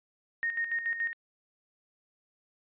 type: tone with tremolo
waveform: sine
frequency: 1851 Hz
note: A#6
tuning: 13 cents flat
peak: -27 dBFS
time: 0.43-1.13 s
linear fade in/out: 0 ms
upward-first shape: square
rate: 7 Hz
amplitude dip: 60%
effects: resampled to 8000 Hz